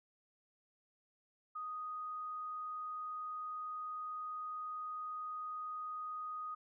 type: tone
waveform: sine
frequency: 1244.5 Hz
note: D#6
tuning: in tune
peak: -40 dBFS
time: 1.55-6.55 s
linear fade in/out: 10 ms
effects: none